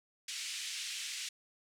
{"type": "band-pass noise", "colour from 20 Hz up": "pink", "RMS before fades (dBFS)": -41, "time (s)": [0.28, 1.29], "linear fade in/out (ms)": 5, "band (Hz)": [2300, 8600], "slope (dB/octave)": 24, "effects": []}